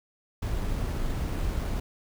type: noise with sample-and-hold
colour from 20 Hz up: brown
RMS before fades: -29 dBFS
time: 0.42-1.8 s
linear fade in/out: 5 ms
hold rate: 11025 Hz
effects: none